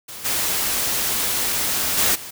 white noise with level steps, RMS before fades -35 / -22 / -18 / -35 dBFS, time 0.08-2.31 s, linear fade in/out 10 ms, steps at 0.24 / 1.97 / 2.14 s, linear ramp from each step 20 ms, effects none

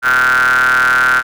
square ring-modulated tone, 64.3 Hz, C2, 30 cents flat, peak -7 dBFS, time 0.02-1.23 s, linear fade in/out 50 ms, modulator 1460 Hz, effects none

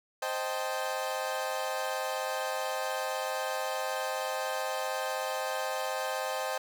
30% pulse chord, A half-diminished seventh, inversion first, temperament equal, 523.3 / 622.3 / 784 / 880 Hz, C5 / Eb5 / G5 / A5, 0 / 0 / 0 / 0 cents, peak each -33 / -34 / -34 / -37 dBFS, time 0.22-6.58 s, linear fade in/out 5 ms, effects none

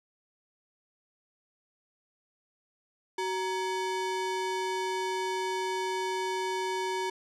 square ring-modulated tone, 656 Hz, E5, 9 cents flat, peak -27 dBFS, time 3.18-7.1 s, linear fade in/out 5 ms, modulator 280 Hz, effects low-pass 8000 Hz 12 dB/octave

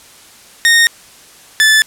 sawtooth tone pair in turn, 1850 / 1746.2 Hz, A#6 / A6, -14 / -14 cents, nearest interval minor second, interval 100 cents, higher first, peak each -3 dBFS, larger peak neither, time 0.65-0.87 / 1.6-1.82 s, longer neither, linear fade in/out 0 ms, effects white hiss -41 dBFS RMS until 1.86 s + low-pass 11000 Hz 12 dB/octave

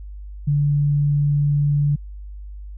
sine tone, 145 Hz, D3, 22 cents flat, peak -15 dBFS, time 0.47-1.96 s, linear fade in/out 10 ms, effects added 50 Hz sine -32 dBFS peak until 2.77 s

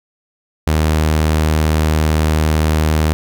sawtooth tone, 77.78 Hz, D#2, in tune, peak -8 dBFS, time 0.67-3.13 s, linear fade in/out 0 ms, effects none

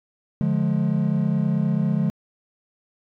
triangle chord, D diminished, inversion none, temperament just, 146.83 / 176.2 / 211.4 Hz, D3 / F3 / Ab3, 0 / +16 / +31 cents, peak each -21 dBFS, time 0.41-2.1 s, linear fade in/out 0 ms, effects tanh soft clip ceiling -8 dBFS

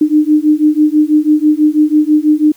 sine beating tone pair, 300.6 / 306.7 Hz, D4 / D#4, +40 / -25 cents, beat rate 6.1 Hz, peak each -10 dBFS, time 0.01-2.52 s, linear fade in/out 5 ms, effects white hiss -47 dBFS RMS until 2.56 s

